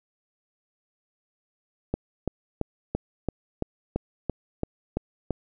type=click train; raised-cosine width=2 ms; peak=-12 dBFS; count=11; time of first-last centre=1.94-5.307 s; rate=2.97 Hz; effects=none